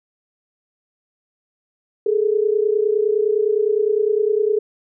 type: tone pair together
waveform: sine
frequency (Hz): 414.4 / 444.2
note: G#4 / A4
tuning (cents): -4 / +16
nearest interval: minor second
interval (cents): 120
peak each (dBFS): -17 / -19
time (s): 2.06-4.59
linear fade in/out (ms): 5
effects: none